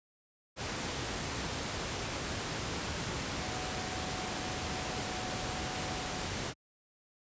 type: tone in noise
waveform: sine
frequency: 740 Hz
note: F#5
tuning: in tune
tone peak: -44 dBFS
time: 3.39-6.29 s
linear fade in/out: 50 ms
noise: pink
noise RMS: -36 dBFS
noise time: 0.56-6.54 s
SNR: -11 dB
effects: high-pass 60 Hz 12 dB/octave + resampled to 16000 Hz